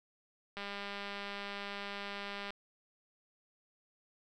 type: click train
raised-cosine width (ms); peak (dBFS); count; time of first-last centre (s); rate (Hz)
0.3; -26; 390; 0.57-2.505; 201
effects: none